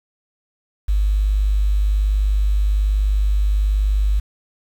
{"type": "tone with quantisation", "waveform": "sine", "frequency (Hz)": 50.6, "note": "G#1", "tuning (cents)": -44, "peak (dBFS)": -14, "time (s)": [0.88, 4.2], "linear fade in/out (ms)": 10, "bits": 7, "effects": []}